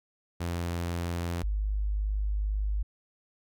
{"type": "tone pair in turn", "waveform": ["sawtooth", "sine"], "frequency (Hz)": [86, 51.14], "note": ["F2", "G#1"], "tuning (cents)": [-26, -26], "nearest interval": "major sixth", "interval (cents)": 900, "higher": "first", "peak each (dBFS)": [-26, -26], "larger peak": "neither", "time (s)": [[0.4, 1.43], [1.43, 2.83]], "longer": "second", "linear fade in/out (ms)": 10, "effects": []}